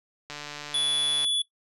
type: click train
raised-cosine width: 0.2 ms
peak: -20 dBFS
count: 140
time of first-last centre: 0.3-1.246 s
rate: 147 Hz
type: tone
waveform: square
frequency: 3427 Hz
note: A7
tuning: 46 cents flat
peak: -24 dBFS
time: 0.74-1.42 s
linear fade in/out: 5 ms
effects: noise-tail reverb RT60 0.1 s tail -18 dB re dry + resampled to 32000 Hz